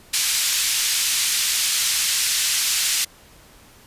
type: band-pass noise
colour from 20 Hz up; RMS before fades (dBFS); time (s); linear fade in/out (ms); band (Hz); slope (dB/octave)
white; -21; 0.13-3.05; 10; 2400 to 8400; 12
effects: pink hiss -49 dBFS RMS until 3.86 s + resampled to 32000 Hz